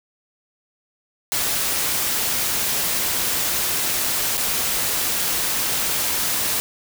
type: noise with dropouts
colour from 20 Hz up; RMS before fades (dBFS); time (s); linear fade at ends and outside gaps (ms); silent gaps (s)
white; -22; 1.32-6.6; 0; 4.371-4.377
effects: none